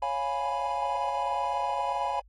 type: chord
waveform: triangle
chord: C# dominant seventh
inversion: none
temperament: equal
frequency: 554.4 / 698.5 / 830.6 / 987.8 Hz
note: C#5 / E#5 / G#5 / B5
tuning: 0 / 0 / 0 / 0 cents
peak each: -34 / -33 / -29 / -30 dBFS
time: 0.02-2.2 s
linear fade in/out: 5 ms
effects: added 50 Hz sine -54 dBFS peak until 2.28 s + AAC 32 kbps